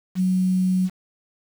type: tone with quantisation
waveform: sine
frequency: 185 Hz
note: F#3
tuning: in tune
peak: -17 dBFS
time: 0.15-0.9 s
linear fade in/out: 50 ms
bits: 7
effects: none